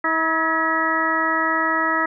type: harmonic tone with a mistuned harmonic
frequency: 321.7 Hz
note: E4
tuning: 42 cents flat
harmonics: 1 / 2 / 3 / 4 / 5 / 6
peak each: -27 / -28 / -26 / -22 / -26 / -23 dBFS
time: 0.04-2.06 s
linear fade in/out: 5 ms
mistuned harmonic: 5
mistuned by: +63 cents
effects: none

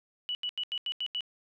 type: tone bursts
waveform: sine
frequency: 2949 Hz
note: F#7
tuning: 6 cents flat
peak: -30 dBFS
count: 7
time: 0.29-1.207 s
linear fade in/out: 0 ms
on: 59 ms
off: 84 ms
effects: none

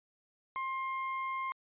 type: tone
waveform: 35% pulse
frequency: 1060 Hz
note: C6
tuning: 22 cents sharp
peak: -32 dBFS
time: 0.56-1.52 s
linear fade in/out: 0 ms
effects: resampled to 8000 Hz

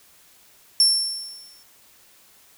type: tone with exponential decay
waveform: 35% pulse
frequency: 5420 Hz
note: E8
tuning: 47 cents sharp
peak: -9 dBFS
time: 0.8-1.63 s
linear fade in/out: 1 ms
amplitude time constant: 180 ms
effects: white hiss -54 dBFS RMS until 2.57 s

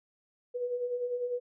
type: beating tone pair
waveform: sine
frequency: 480.8 / 490.8 Hz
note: B4 / B4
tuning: -46 / -11 cents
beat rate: 10 Hz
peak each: -39 / -31 dBFS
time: 0.54-1.4 s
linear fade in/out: 20 ms
effects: none

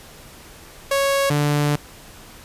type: tone pair in turn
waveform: sawtooth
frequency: 553 / 146.75 Hz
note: C#5 / D3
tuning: -4 / -1 cents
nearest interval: octave + major seventh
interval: 2297 cents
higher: first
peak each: -13 dBFS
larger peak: neither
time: 0.91-1.3 / 1.3-1.76 s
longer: second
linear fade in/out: 5 ms
effects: pink hiss -43 dBFS RMS until 2.44 s + resampled to 32000 Hz

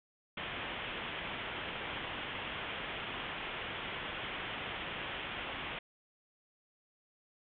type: low-pass noise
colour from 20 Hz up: white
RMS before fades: -41 dBFS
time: 0.37-5.79 s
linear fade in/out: 5 ms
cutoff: 3400 Hz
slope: 96 dB/octave
effects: none

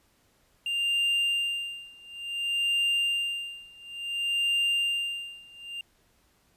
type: tone with tremolo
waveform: triangle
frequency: 2794 Hz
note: F7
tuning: in tune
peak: -21 dBFS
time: 0.66-5.81 s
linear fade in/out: 2 ms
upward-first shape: sine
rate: 0.57 Hz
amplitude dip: 95%
effects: pink hiss -66 dBFS RMS until 6.56 s + resampled to 32000 Hz

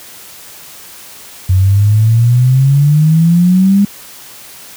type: exponential sweep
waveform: sine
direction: up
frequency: 91.4 to 203.8 Hz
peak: -5 dBFS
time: 1.49-3.85 s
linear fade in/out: 5 ms
effects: white hiss -34 dBFS RMS until 4.76 s + high-pass 60 Hz 12 dB/octave

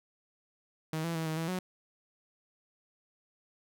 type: tone with pitch steps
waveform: sawtooth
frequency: 158.2 / 167.5 / 161.7 / 158 / 163.6 / 183.7 Hz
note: D#3 / E3 / E3 / D#3 / E3 / F#3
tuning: +29 / +28 / -33 / +27 / -13 / -12 cents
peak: -28 dBFS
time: 0.93-1.59 s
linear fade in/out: 2 ms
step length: 110 ms
effects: none

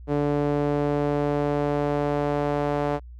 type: tone with band-pass filter sweep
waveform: sawtooth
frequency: 145.5 Hz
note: D3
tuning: 16 cents flat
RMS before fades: -24 dBFS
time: 0.07-3 s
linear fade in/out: 50 ms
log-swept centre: 420 to 630 Hz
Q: 1.3
effects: added 60 Hz sine -39 dBFS peak until 3.19 s

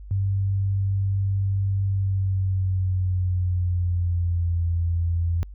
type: tone with pitch glide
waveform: sine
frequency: 97.7 to 85.05 Hz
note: G2 to F2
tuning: -5 to -45 cents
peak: -20 dBFS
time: 0.11-5.43 s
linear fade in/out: 0 ms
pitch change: -240 cents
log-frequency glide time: 1.86-4.63 s
effects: added 50 Hz sine -37 dBFS peak until 5.54 s

